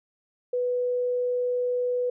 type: tone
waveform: sine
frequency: 493.9 Hz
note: B4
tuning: in tune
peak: -23 dBFS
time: 0.53-2.1 s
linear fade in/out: 5 ms
effects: none